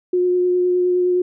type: tone with vibrato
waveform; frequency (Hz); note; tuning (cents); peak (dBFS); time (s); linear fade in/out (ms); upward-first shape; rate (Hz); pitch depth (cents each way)
sine; 360; F#4; -47; -14; 0.13-1.22; 5; sine; 9.7; 11
effects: none